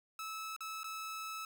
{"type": "tone with dropouts", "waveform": "sawtooth", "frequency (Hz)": 1303, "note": "E6", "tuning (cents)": -20, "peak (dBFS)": -37, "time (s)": [0.19, 1.45], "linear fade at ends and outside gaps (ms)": 2, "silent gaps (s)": [[0.564, 0.606], [0.833, 0.842]], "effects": []}